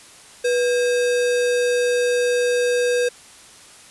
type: tone with sample-and-hold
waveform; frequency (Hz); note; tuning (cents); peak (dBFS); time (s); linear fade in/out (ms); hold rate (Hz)
sine; 489.1; B4; -17; -16; 0.44-3.09; 10; 2100
effects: white hiss -45 dBFS RMS until 3.9 s + resampled to 24000 Hz